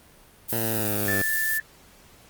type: noise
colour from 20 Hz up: violet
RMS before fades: -28 dBFS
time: 0.48-1.59 s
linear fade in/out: 20 ms
type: linear sweep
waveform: 10% pulse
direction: down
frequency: 116.54 to 96.8 Hz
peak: -18 dBFS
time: 0.52-1.22 s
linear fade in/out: 5 ms
type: tone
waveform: sine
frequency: 1760 Hz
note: A6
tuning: in tune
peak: -24 dBFS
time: 1.08-1.6 s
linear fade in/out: 2 ms
effects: pink hiss -53 dBFS RMS until 2.29 s + Opus 32 kbps